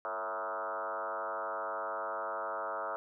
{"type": "tone with frequency modulation", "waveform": "sine", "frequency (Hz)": 956, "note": "A#5", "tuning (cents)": 43, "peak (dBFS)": -34, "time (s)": [0.05, 2.96], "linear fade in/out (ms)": 0, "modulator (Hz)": 99.9, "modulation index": 4.5, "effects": []}